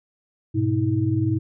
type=tone cluster; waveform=sine; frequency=102.7 / 123 / 319.3 Hz; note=G#2 / B2 / D#4; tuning=-19 / -7 / +45 cents; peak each=-23 dBFS; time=0.54-1.39 s; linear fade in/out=20 ms; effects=none